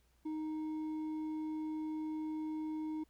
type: tone with hard clipping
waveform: sine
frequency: 311.1 Hz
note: D#4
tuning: in tune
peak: -38 dBFS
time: 0.25-3.04 s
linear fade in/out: 10 ms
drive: 4 dB
effects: added 60 Hz sine -70 dBFS peak until 3.09 s + pink hiss -75 dBFS RMS until 3.09 s